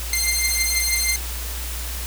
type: beating tone pair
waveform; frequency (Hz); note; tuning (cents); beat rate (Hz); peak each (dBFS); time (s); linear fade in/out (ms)
10% pulse; 2093 / 2099.2; C7 / C7; 0 / +5; 6.2; -13 / -13; 0.13-1.16; 2
effects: added 60 Hz sine -28 dBFS peak until 2.06 s + white hiss -32 dBFS RMS until 2.06 s